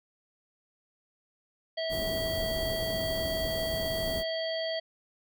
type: harmonic tone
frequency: 650 Hz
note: E5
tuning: 24 cents flat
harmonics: 1 / 3 / 5 / 7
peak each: -31 / -40 / -38 / -39 dBFS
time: 1.77-4.8 s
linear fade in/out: 10 ms
type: band-stop noise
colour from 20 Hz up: pink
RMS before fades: -36 dBFS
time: 1.89-4.24 s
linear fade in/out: 50 ms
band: 650 to 11000 Hz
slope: 12 dB/octave
effects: none